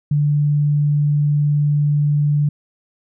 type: tone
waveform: sine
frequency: 146.83 Hz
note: D3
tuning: in tune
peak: -13 dBFS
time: 0.11-2.49 s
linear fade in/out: 5 ms
effects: none